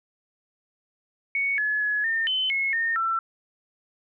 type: tone with pitch steps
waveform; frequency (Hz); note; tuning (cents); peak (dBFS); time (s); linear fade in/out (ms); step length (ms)
sine; 2224 / 1705 / 1693 / 1813 / 3050 / 2177 / 1831 / 1341; C#7 / G#6 / G#6 / A#6 / G7 / C#7 / A#6 / E6; +5 / +45 / +33 / -49 / -48 / -32 / -32 / +29; -22; 1.35-3.19; 2; 230
effects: none